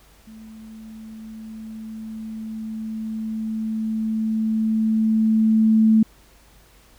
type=tone with level ramp; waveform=sine; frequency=220 Hz; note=A3; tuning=in tune; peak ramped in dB=-39 to -11 dBFS; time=0.27-6.03 s; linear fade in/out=5 ms; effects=added 50 Hz sine -54 dBFS peak until 6.98 s + pink hiss -54 dBFS RMS until 6.98 s